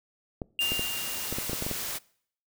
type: clicks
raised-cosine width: 2 ms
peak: -19 dBFS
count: 10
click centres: 0.418 / 0.72 / 0.794 / 1.326 / 1.385 / 1.496 / 1.532 / 1.624 / 1.665 / 1.713 s
type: tone with exponential decay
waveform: triangle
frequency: 2800 Hz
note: F7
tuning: 4 cents sharp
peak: -22 dBFS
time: 0.59-1.93 s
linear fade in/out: 1 ms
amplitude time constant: 290 ms
type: noise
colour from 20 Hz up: white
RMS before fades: -34 dBFS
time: 0.6-1.99 s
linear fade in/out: 20 ms
effects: noise-tail reverb RT60 0.6 s tail -23 dB re dry